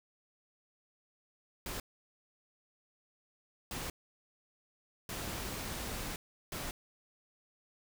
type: noise bursts at uneven times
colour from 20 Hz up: pink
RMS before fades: -40 dBFS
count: 4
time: 1.66-1.8 / 3.71-3.9 / 5.09-6.16 / 6.52-6.71 s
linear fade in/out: 2 ms
effects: none